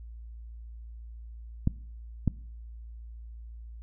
clicks, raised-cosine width 5 ms, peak -11 dBFS, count 2, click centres 1.674 / 2.277 s, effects noise-tail reverb RT60 0.6 s tail -22 dB re dry + added 57 Hz sine -41 dBFS peak until 3.82 s

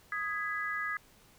sine chord, G# minor, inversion second, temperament just, 1245.9 / 1661.2 / 1993.5 Hz, D#6 / G#6 / B6, +2 / 0 / +16 cents, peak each -37 / -35 / -38 dBFS, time 0.12-0.97 s, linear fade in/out 2 ms, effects pink hiss -61 dBFS RMS until 1.38 s

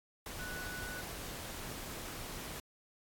sine tone in noise, 1480 Hz, F#6, in tune, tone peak -43 dBFS, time 0.39-1.01 s, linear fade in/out 2 ms, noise pink, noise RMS -44 dBFS, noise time 0.26-2.6 s, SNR -2 dB, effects AAC 64 kbps

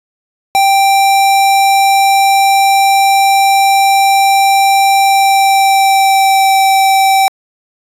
square tone with pitch glide, 785 to 775.5 Hz, G5 to G5, +2 to -19 cents, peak -7 dBFS, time 0.55-7.28 s, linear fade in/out 0 ms, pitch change -21 cents, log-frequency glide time 4.99-6.57 s, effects resampled to 32000 Hz

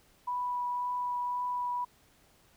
sine tone with vibrato, 983 Hz, B5, 8 cents flat, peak -30 dBFS, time 0.27-1.85 s, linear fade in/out 10 ms, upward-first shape triangle, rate 1.9 Hz, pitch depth 10 cents each way, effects pink hiss -64 dBFS RMS until 2.56 s

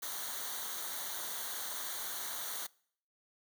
white noise with comb filter, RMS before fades -40 dBFS, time 0.02-2.67 s, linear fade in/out 10 ms, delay 0.39 ms, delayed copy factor -0.75, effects noise-tail reverb RT60 0.6 s tail -24 dB re dry

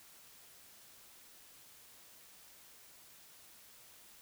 silence, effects white hiss -59 dBFS RMS until 4.21 s

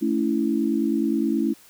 sine chord, A major, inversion none, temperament equal with one note detuned, 220 / 280.2 / 329.6 Hz, A3 / C#4 / E4, 0 / +19 / 0 cents, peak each -24 dBFS, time 0.01-1.54 s, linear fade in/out 20 ms, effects white hiss -52 dBFS RMS until 1.69 s

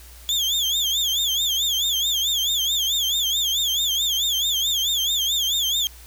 35% pulse tone with vibrato, 3384 Hz, G#7, 32 cents sharp, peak -18 dBFS, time 0.29-5.87 s, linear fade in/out 0 ms, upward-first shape sine, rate 4.6 Hz, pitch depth 140 cents each way, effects added 60 Hz sine -43 dBFS peak until 6.06 s + white hiss -47 dBFS RMS until 6.06 s

